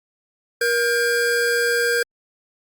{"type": "tone pair together", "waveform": "square", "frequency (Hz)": [474.8, 1597], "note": ["A#4", "G6"], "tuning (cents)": [32, 32], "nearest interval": "octave + major sixth", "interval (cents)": 2100, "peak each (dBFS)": -21, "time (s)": [0.61, 2.03], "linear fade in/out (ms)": 5, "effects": ["Opus 48 kbps"]}